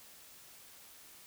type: silence
effects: white hiss -56 dBFS RMS until 1.26 s